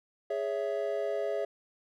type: chord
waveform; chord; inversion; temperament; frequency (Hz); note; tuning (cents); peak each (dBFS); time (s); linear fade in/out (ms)
triangle; C# minor; second; equal with one note detuned; 415.3 / 559.8 / 659.3; G#4 / C#5 / E5; 0 / +17 / 0; -32; 0.3-1.45; 5
effects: none